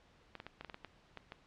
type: clicks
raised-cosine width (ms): 0.3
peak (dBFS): -29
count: 10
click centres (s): 0.353 / 0.401 / 0.466 / 0.61 / 0.647 / 0.698 / 0.744 / 0.847 / 1.173 / 1.321
effects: pink hiss -66 dBFS RMS until 1.46 s + low-pass 4000 Hz 12 dB/octave